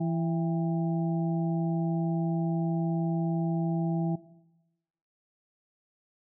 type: harmonic tone with a mistuned harmonic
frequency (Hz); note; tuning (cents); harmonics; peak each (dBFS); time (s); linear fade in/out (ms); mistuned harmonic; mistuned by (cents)
166.3; E3; +16; 1 / 2 / 4 / 5; -27 / -33 / -39 / -41; 0-4.16; 10; 5; -62
effects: noise-tail reverb RT60 1.0 s tail -18 dB re dry